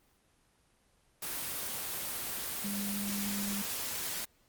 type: tone in noise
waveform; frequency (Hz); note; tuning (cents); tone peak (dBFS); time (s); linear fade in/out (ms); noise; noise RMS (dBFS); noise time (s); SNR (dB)
sine; 202.3; G#3; -45; -35; 2.64-3.62; 5; white; -37; 1.22-4.25; -1
effects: pink hiss -69 dBFS RMS until 4.48 s + Opus 24 kbps